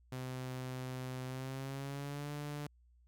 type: tone with pitch glide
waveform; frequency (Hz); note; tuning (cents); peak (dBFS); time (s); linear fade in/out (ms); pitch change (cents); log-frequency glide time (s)
sawtooth; 128.4 to 146.64; C3 to D3; -32 to -2; -36; 0.12-2.67; 5; +230; 1.25-2.32
effects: added 60 Hz sine -63 dBFS peak until 3.07 s